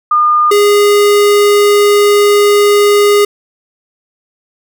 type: tone pair in turn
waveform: sine / square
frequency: 1214 / 410.7 Hz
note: D#6 / G#4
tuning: -43 / -19 cents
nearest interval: octave + perfect fifth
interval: 1876 cents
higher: first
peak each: -6 dBFS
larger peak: neither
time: 0.11-0.51 / 0.51-3.25 s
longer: second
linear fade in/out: 5 ms
effects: none